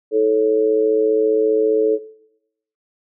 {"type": "tone with amplitude modulation", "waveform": "sine", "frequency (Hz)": 436.1, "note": "A4", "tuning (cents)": -15, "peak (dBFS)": -9, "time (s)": [0.11, 1.99], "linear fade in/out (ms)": 50, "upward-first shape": "sine", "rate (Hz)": 115, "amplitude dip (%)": 75, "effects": ["noise-tail reverb RT60 0.8 s tail -18 dB re dry"]}